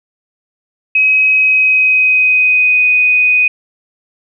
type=tone with pitch glide; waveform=sine; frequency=2541 to 2493 Hz; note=D#7 to D#7; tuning=+36 to +3 cents; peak=-7 dBFS; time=0.95-3.48 s; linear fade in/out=5 ms; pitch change=-33 cents; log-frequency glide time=1.3-2.86 s; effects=none